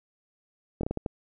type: slowing click train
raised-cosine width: 2 ms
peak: -16 dBFS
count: 6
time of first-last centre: 0.81-1.062 s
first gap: 23 ms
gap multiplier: 1.4
effects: none